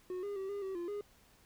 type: tone with pitch steps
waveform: triangle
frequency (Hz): 365.3 / 406.2 / 385.2 / 404.6 / 383.4 / 345.9 / 410.9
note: F#4 / G#4 / G4 / G#4 / G4 / F4 / G#4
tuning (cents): -22 / -38 / -30 / -45 / -38 / -17 / -18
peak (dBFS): -35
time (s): 0.1-1.01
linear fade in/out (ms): 2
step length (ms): 130
effects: pink hiss -65 dBFS RMS until 1.45 s